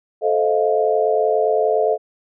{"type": "chord", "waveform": "sine", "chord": "F dominant seventh", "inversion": "first", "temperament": "just", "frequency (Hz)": [436.5, 523.8, 628.6, 698.5], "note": ["A4", "C5", "Eb5", "F5"], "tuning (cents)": [-14, 2, 18, 0], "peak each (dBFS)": [-18, -23, -20, -21], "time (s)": [0.21, 1.98], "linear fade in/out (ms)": 50, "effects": []}